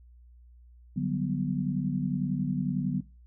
sine chord, G major seventh, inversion second, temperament equal, 146.83 / 185 / 196 / 246.9 Hz, D3 / F#3 / G3 / B3, 0 / 0 / 0 / 0 cents, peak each -31 / -30 / -36 / -32 dBFS, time 0.96-3.01 s, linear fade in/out 10 ms, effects noise-tail reverb RT60 0.3 s tail -20 dB re dry + added 60 Hz sine -51 dBFS peak until 3.26 s

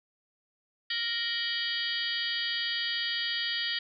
harmonic tone with a mistuned harmonic, 466.3 Hz, A#4, 1 cent sharp, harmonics 3 / 4 / 5 / 6 / 7 / 8 / 9 / 10, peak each -46 / -34 / -44 / -36 / -35 / -38 / -42 / -36 dBFS, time 0.9-3.79 s, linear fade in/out 5 ms, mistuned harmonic 6, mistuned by +110 cents, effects none

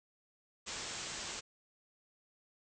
white low-pass noise, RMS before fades -43 dBFS, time 0.66-1.41 s, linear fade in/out 20 ms, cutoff 8000 Hz, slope 96 dB/octave, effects none

